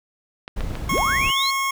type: clicks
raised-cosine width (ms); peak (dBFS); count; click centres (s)
0.3; -16; 4; 0.479 / 0.607 / 0.754 / 0.98
type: noise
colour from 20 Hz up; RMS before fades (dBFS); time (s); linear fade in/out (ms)
brown; -28; 0.56-1.31; 10
type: tone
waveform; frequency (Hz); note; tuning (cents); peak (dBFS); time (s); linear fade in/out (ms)
25% pulse; 1088; C#6; -33; -17; 0.89-1.71; 5
type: linear sweep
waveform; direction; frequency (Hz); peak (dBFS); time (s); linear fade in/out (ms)
sine; up; 92.5 to 4400; -21; 0.91-1.51; 10
effects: none